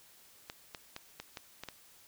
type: clicks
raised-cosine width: 0.2 ms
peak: -24 dBFS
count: 7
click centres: 0.499 / 0.748 / 0.964 / 1.2 / 1.372 / 1.636 / 1.687 s
effects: white hiss -60 dBFS RMS until 2.07 s